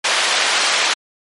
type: band-pass noise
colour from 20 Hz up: white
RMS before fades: -17 dBFS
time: 0.04-0.94 s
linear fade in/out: 10 ms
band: 580 to 4000 Hz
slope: 12 dB/octave
effects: MP3 48 kbps